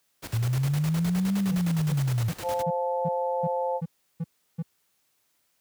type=noise with tremolo; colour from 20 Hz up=pink; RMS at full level=-36 dBFS; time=0.22-2.63 s; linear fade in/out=20 ms; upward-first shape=square; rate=9.7 Hz; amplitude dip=75%
type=linear two-way sweep; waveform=sine; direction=up then down; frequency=110 to 200.3 to 110 Hz; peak=-22 dBFS; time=0.33-2.29 s; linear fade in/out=5 ms; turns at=1.38 s
type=tone bursts; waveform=triangle; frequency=164.81 Hz; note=E3; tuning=in tune; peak=-24 dBFS; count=9; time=1.51-4.626 s; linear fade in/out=10 ms; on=44 ms; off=340 ms
type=harmonic tone; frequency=174.61 Hz; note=F3; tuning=in tune; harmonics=3 / 4 / 5; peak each=-27 / -35 / -29 dBFS; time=2.42-3.81 s; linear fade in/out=50 ms
effects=white hiss -71 dBFS RMS until 5.6 s + high-pass 60 Hz 12 dB/octave